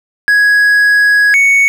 triangle tone pair in turn, 1665 / 2223 Hz, G#6 / C#7, +4 / +4 cents, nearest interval perfect fourth, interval 500 cents, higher second, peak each -4 dBFS, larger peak neither, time 0.28-1.34 / 1.34-1.68 s, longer first, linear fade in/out 0 ms, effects none

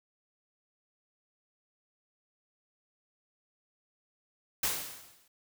white noise with exponential decay, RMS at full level -28 dBFS, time 4.63-5.28 s, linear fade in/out 5 ms, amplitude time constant 140 ms, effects none

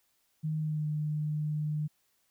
sine tone with pitch glide, 155.56 to 151.48 Hz, D#3 to D#3, 0 to -46 cents, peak -29 dBFS, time 0.43-1.88 s, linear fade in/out 20 ms, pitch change -46 cents, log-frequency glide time 0.58-0.86 s, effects white hiss -73 dBFS RMS until 2.3 s

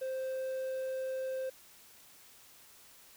triangle tone, 523.3 Hz, C5, in tune, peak -32 dBFS, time 0.01-1.5 s, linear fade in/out 10 ms, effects white hiss -58 dBFS RMS until 3.16 s

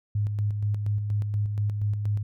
sine tone with tremolo, 103.83 Hz, G#2, in tune, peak -22 dBFS, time 0.15-2.23 s, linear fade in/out 5 ms, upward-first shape square, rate 4.2 Hz, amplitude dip 40%, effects none

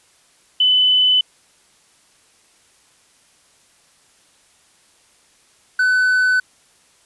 sine / triangle tone pair in turn, 3010 / 1505 Hz, F#7 / F#6, +29 / +29 cents, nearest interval octave, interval 1200 cents, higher first, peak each -11 dBFS, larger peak neither, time 0.6-1.21 / 5.79-6.4 s, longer neither, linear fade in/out 5 ms, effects white hiss -55 dBFS RMS until 7.05 s + resampled to 24000 Hz

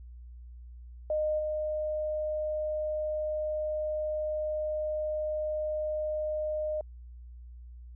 sine tone with level steps, 613 Hz, D#5, 26 cents flat, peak -26 / -29 dBFS, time 1.1-6.81 s, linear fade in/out 2 ms, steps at 1.38 s, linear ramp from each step 20 ms, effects added 60 Hz sine -44 dBFS peak until 7.95 s

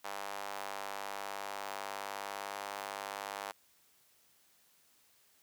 sawtooth tone with high-pass filter, 99.9 Hz, G2, 33 cents sharp, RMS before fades -42 dBFS, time 0.04-3.52 s, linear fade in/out 10 ms, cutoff 800 Hz, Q 1.7, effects white hiss -68 dBFS RMS until 5.42 s + high-pass 60 Hz 12 dB/octave

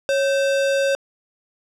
sine tone with sample-and-hold, 551 Hz, C#5, 11 cents flat, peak -16 dBFS, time 0.09-0.95 s, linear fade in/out 0 ms, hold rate 2100 Hz, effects low-pass 7000 Hz 12 dB/octave

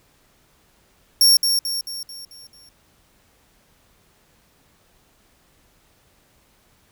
sawtooth tone with echo, 5510 Hz, F8, 24 cents flat, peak -8 dBFS, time 1.21-1.37 s, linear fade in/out 2 ms, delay 220 ms, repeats 6, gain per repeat -6 dB, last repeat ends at 2.69 s, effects pink hiss -59 dBFS RMS until 6.91 s

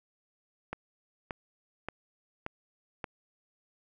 click train, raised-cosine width 0.5 ms, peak -20 dBFS, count 5, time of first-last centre 0.73-3.042 s, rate 1.73 Hz, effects none

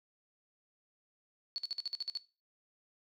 sine tone bursts, 4435 Hz, C#8, in tune, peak -33 dBFS, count 9, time 1.56-2.173 s, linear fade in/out 0 ms, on 21 ms, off 53 ms, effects noise-tail reverb RT60 0.3 s tail -17 dB re dry

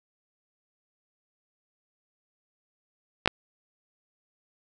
clicks, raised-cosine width 0.3 ms, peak -4 dBFS, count 2, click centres 3.259 / 3.276 s, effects none

